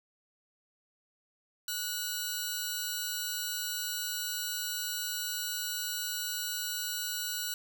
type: tone pair together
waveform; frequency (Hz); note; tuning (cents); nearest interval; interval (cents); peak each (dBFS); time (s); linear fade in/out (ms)
10% pulse; 1462 / 3960; F#6 / B7; -21 / +4; octave + perfect fourth; 1725; -28; 1.68-7.54; 2
effects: none